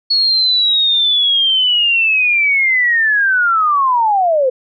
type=linear sweep; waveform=sine; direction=down; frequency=4369 to 493.9 Hz; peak=-10 dBFS; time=0.1-4.5 s; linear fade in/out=10 ms; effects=none